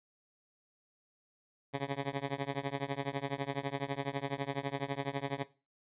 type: tone with tremolo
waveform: 10% pulse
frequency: 139.1 Hz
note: C#3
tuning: 6 cents sharp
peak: -22 dBFS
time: 1.73-5.44 s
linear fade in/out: 20 ms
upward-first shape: triangle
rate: 12 Hz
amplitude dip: 100%
effects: noise-tail reverb RT60 0.3 s tail -17 dB re dry + resampled to 8000 Hz